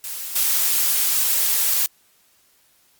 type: noise with level steps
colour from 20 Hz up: blue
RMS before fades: -30 / -19 dBFS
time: 0.04-1.86 s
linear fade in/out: 0 ms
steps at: 0.35 s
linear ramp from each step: 10 ms
effects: white hiss -59 dBFS RMS until 2.99 s + Opus 48 kbps